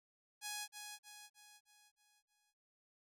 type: tone with echo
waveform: 5% pulse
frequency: 834 Hz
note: G#5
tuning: 7 cents sharp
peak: -30 dBFS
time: 0.41-0.68 s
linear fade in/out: 50 ms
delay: 310 ms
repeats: 6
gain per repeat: -6 dB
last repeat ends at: 2.54 s
effects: none